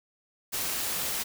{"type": "noise", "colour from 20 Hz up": "white", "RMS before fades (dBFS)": -31, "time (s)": [0.52, 1.24], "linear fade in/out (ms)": 20, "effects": []}